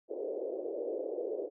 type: band-pass noise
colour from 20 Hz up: white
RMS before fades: -37 dBFS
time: 0.08-1.5 s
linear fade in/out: 50 ms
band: 350 to 550 Hz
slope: 48 dB/octave
effects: none